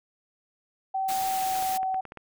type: tone with pitch glide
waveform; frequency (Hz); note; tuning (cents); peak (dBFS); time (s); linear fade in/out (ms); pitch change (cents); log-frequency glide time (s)
sine; 768 to 757.9; G5 to F#5; -36 to +41; -25; 0.94-2.01; 10; -23; 1.12-1.53
type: noise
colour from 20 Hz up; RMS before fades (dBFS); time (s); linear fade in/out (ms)
white; -35; 1.08-1.78; 10
type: clicks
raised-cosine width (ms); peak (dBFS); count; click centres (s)
0.5; -26; 8; 1.554 / 1.588 / 1.625 / 1.831 / 1.944 / 2.053 / 2.121 / 2.173
effects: none